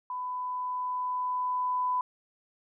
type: tone with level ramp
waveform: sine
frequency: 1000 Hz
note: B5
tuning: 21 cents sharp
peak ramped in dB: -32 to -25 dBFS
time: 0.1-2.01 s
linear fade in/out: 2 ms
effects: none